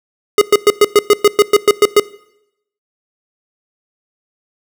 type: tone bursts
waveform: square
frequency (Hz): 415.3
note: G#4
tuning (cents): 0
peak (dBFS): -5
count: 12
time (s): 0.38-1.998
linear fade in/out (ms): 2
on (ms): 34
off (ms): 110
effects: noise-tail reverb RT60 0.8 s tail -21 dB re dry